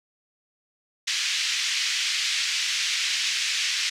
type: band-pass noise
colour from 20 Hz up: pink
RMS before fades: -26 dBFS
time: 1.07-3.9 s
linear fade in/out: 10 ms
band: 2100 to 6400 Hz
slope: 24 dB/octave
effects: none